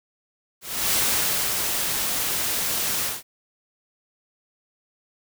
white noise with ADSR envelope, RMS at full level -21 dBFS, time 0.61-3.23 s, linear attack 330 ms, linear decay 600 ms, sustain -4 dB, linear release 180 ms, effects none

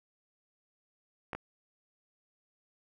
clicks, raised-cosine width 0.5 ms, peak -22 dBFS, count 2, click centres 1.332 / 1.35 s, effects 10-bit

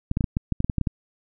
clicks, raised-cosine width 5 ms, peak -10 dBFS, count 12, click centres 0.114 / 0.171 / 0.208 / 0.242 / 0.369 / 0.523 / 0.604 / 0.645 / 0.698 / 0.783 / 0.813 / 0.872 s, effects none

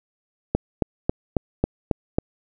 click train, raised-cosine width 2 ms, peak -5 dBFS, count 7, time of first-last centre 0.55-2.185 s, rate 3.67 Hz, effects none

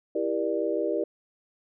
sine chord, E half-diminished seventh, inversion none, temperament just, 329.6 / 395.6 / 474.7 / 593.3 Hz, E4 / G4 / Bb4 / D5, 0 / +16 / +31 / +18 cents, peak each -30 dBFS, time 0.15-1.04 s, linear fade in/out 5 ms, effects none

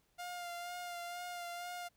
sawtooth tone with vibrato, 703 Hz, F5, 11 cents sharp, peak -38 dBFS, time 0.18-1.89 s, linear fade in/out 20 ms, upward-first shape sine, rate 2.1 Hz, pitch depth 24 cents each way, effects pink hiss -75 dBFS RMS until 1.96 s

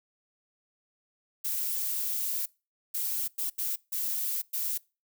violet noise bursts at uneven times, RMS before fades -31 dBFS, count 6, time 1.44-2.46 / 2.94-3.28 / 3.38-3.5 / 3.58-3.76 / 3.92-4.42 / 4.53-4.78 s, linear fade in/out 10 ms, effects noise-tail reverb RT60 0.3 s tail -24 dB re dry

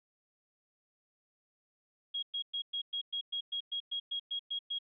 sine tone bursts, 3289 Hz, G#7, 18 cents flat, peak -33 dBFS, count 14, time 2.14-4.788 s, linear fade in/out 10 ms, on 87 ms, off 110 ms, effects none

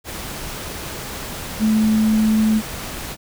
sine tone in noise, 217.6 Hz, A3, 19 cents flat, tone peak -13 dBFS, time 1.59-2.62 s, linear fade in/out 50 ms, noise pink, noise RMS -30 dBFS, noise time 0.04-3.17 s, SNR +14 dB, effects none

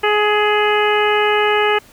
harmonic tone with a mistuned harmonic, 419.9 Hz, G#4, 19 cents sharp, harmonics 1 / 2 / 3 / 4 / 5 / 6 / 7, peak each -16 / -19 / -21 / -22 / -23 / -24 / -24 dBFS, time 0.03-1.79 s, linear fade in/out 10 ms, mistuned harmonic 5, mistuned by -17 cents, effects pink hiss -46 dBFS RMS until 1.92 s

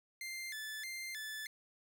sawtooth tone with vibrato, 1910 Hz, A#6, 42 cents sharp, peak -38 dBFS, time 0.21-1.47 s, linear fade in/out 2 ms, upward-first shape square, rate 1.6 Hz, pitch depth 160 cents each way, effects none

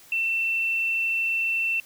sine tone, 2687 Hz, E7, 33 cents sharp, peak -22 dBFS, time 0.12-1.8 s, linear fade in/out 2 ms, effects white hiss -51 dBFS RMS until 1.85 s

